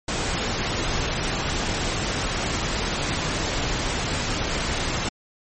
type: noise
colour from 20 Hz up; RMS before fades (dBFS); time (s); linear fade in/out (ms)
pink; -25; 0.08-5.09; 5
effects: MP3 32 kbps